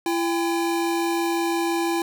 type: tone pair together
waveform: square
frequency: 337.6 / 803 Hz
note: E4 / G5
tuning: +41 / +41 cents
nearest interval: octave + minor third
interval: 1500 cents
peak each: -23 / -28 dBFS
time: 0.06-2.02 s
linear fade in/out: 2 ms
effects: none

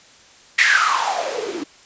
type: noise with band-pass filter sweep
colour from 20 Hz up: blue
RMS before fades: -19 dBFS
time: 0.58-1.64 s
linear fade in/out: 10 ms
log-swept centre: 2100 to 290 Hz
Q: 8.6
effects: white hiss -48 dBFS RMS until 1.85 s + resampled to 16000 Hz

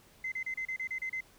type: tone bursts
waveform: sine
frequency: 2060 Hz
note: C7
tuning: 28 cents flat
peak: -32 dBFS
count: 9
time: 0.24-1.207 s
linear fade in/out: 5 ms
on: 79 ms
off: 32 ms
effects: tanh soft clip ceiling -28 dBFS + pink hiss -61 dBFS RMS until 1.38 s

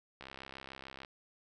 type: click train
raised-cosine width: 0.3 ms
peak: -30 dBFS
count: 57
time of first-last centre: 0.21-1.048 s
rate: 66.8 Hz
effects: none

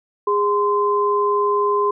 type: tone pair together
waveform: sine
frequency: 410.3 / 1034 Hz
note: G#4 / C6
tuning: -21 / -21 cents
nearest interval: octave + major third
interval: 1600 cents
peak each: -18 dBFS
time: 0.27-1.91 s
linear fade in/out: 5 ms
effects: none

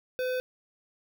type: tone with notch filter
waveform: square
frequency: 507 Hz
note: B4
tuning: 45 cents sharp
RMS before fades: -30 dBFS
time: 0.19-0.4 s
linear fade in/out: 0 ms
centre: 7900 Hz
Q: 0.65
effects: none

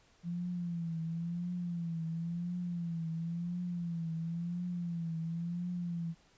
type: tone with vibrato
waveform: sine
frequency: 170 Hz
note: F3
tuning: 46 cents flat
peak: -34 dBFS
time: 0.23-6.15 s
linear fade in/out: 50 ms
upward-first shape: triangle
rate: 0.96 Hz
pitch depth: 86 cents each way
effects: pink hiss -66 dBFS RMS until 6.37 s + resampled to 16000 Hz

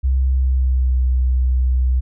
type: tone with pitch glide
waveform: sine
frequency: 65.41 to 63.36 Hz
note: C2 to B1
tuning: 0 to +45 cents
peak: -13 dBFS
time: 0.03-2.01 s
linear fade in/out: 20 ms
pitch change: -55 cents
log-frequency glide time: 0.27-0.99 s
effects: none

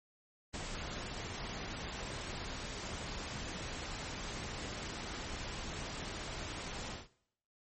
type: noise with ADSR envelope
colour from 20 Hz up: pink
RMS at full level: -39 dBFS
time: 0.53-7.08 s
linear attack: 19 ms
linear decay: 18 ms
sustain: -3 dB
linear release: 170 ms
effects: noise-tail reverb RT60 0.7 s tail -19 dB re dry + MP3 32 kbps

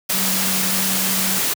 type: tone in noise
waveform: sine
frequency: 190 Hz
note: F#3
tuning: 46 cents sharp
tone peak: -26 dBFS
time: 0.13-1.39 s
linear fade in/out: 10 ms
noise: white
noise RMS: -20 dBFS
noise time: 0.09-1.54 s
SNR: -9 dB
effects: high-pass 100 Hz 12 dB/octave

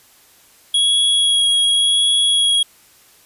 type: tone with vibrato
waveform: square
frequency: 3322 Hz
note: G#7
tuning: in tune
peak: -13 dBFS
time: 0.74-2.63 s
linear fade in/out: 5 ms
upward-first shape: sine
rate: 0.9 Hz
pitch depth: 11 cents each way
effects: white hiss -50 dBFS RMS until 3.25 s + resampled to 32000 Hz

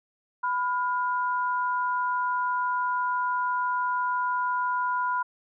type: tone pair together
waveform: sine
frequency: 994 / 1420 Hz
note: B5 / F6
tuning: +11 / +28 cents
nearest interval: tritone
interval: 617 cents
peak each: -25 / -30 dBFS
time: 0.43-5.23 s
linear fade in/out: 10 ms
effects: none

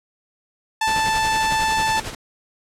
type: tone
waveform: sawtooth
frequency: 880 Hz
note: A5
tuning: in tune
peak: -14 dBFS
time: 0.81-2 s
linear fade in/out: 5 ms
type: noise with tremolo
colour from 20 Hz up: pink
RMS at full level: -28 dBFS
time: 0.87-2.15 s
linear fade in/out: 5 ms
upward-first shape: sine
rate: 11 Hz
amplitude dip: 60%
effects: low-pass 9000 Hz 12 dB/octave

